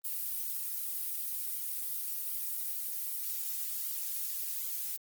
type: noise with flanger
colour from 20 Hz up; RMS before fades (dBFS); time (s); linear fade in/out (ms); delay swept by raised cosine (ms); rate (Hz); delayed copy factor
violet; -36; 0.04-4.97; 10; 1.1 to 4.5; 1.3; -0.6
effects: Opus 32 kbps